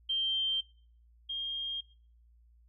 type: tone pair in turn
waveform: sine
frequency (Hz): 3149 / 3221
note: G7 / G7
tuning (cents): +7 / +46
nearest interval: unison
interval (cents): 39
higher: second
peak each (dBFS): -28 / -33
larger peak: first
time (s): 0.09-0.61 / 1.29-1.81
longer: neither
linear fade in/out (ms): 10
effects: noise-tail reverb RT60 0.5 s tail -21 dB re dry + added 58 Hz sine -59 dBFS peak until 2.68 s